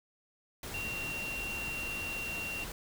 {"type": "tone in noise", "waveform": "sine", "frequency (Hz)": 2751, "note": "F7", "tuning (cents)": -27, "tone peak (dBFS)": -36, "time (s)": [0.74, 2.64], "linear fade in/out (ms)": 2, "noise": "pink", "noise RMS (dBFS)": -42, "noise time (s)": [0.63, 2.72], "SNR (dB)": 3, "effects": []}